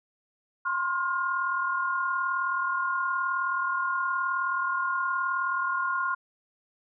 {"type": "tone cluster", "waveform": "sine", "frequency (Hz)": [1032, 1071, 1418], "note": ["C6", "C6", "F6"], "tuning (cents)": [-24, 40, 26], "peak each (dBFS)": [-35, -29, -28], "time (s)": [0.65, 6.15], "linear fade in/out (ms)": 10, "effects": []}